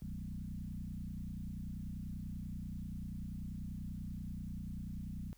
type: tone with frequency modulation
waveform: sine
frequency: 123.47 Hz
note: B2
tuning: in tune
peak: -40 dBFS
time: 0.02-5.33 s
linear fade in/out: 0 ms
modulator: 30.3 Hz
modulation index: 3.2
effects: added 40 Hz sine -64 dBFS peak until 5.37 s + white hiss -70 dBFS RMS until 5.37 s